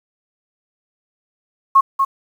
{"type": "tone with echo", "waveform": "sine", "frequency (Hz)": 1088, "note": "C#6", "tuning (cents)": -33, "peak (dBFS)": -6, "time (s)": [1.75, 1.81], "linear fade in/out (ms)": 10, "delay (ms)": 240, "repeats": 1, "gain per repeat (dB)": -6, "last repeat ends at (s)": 2.05, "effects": ["7-bit"]}